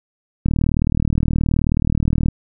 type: click train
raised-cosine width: 5 ms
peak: -5 dBFS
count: 72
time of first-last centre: 0.46-2.285 s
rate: 38.9 Hz
effects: none